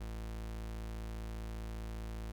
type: tone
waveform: 40% pulse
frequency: 55 Hz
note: A1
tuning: in tune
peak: -39 dBFS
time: 0-2.32 s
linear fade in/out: 10 ms
effects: none